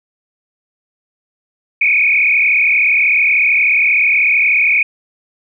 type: tone with frequency modulation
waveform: sine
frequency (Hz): 2349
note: D7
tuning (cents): 0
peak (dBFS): -9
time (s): 1.81-4.83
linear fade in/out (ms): 5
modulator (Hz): 36.5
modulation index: 4.1
effects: none